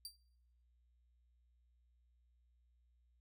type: tone with exponential decay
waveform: sawtooth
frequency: 4699 Hz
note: D8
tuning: in tune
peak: -39 dBFS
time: 0.05-0.17 s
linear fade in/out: 2 ms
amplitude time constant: 25 ms
effects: noise-tail reverb RT60 0.8 s tail -23 dB re dry + added 60 Hz sine -70 dBFS peak until 3.2 s